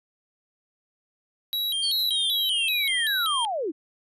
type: tone with vibrato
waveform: square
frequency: 3520 Hz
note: A7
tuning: in tune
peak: -25 dBFS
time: 1.53-3.45 s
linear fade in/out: 0 ms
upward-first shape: square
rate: 2.6 Hz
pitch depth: 170 cents each way
type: linear sweep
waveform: sine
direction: down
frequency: 4542 to 277.2 Hz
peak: -25 dBFS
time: 1.82-3.72 s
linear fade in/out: 20 ms
type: noise with exponential decay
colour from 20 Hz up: violet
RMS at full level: -38 dBFS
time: 1.99-2.16 s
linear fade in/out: 5 ms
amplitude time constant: 35 ms
effects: resampled to 32000 Hz